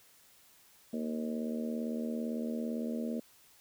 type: harmonic tone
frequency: 77.78 Hz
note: D#2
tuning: in tune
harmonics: 3 / 4 / 5 / 6 / 7 / 8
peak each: -34 / -45 / -47 / -43 / -45 / -46 dBFS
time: 0.93-3.2 s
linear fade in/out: 5 ms
effects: white hiss -62 dBFS RMS until 3.6 s